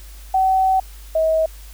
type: tone pair in turn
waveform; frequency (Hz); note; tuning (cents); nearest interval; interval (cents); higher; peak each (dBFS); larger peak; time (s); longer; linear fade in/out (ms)
sine; 760 / 639.1; F#5 / D#5; +46 / +46; minor third; 300; first; -13 / -14; first; 0.34-0.8 / 1.15-1.46; first; 5
effects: added 50 Hz sine -36 dBFS peak until 1.73 s + white hiss -46 dBFS RMS until 1.73 s